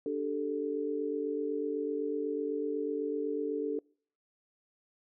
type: chord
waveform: sine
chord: D suspended fourth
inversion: none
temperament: equal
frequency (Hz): 293.7 / 392 / 440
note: D4 / G4 / A4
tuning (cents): 0 / 0 / 0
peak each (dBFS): -35 / -38 / -33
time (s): 0.06-3.79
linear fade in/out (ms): 2
effects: noise-tail reverb RT60 0.5 s tail -26 dB re dry